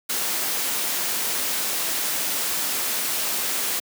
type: noise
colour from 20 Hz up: white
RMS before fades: -25 dBFS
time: 0.09-3.8 s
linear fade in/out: 10 ms
effects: high-pass 200 Hz 12 dB/octave